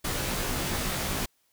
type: noise with comb filter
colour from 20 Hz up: pink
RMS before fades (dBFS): -30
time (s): 0.04-1.26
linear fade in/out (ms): 10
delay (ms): 18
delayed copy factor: -0.95
effects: white hiss -70 dBFS RMS until 1.52 s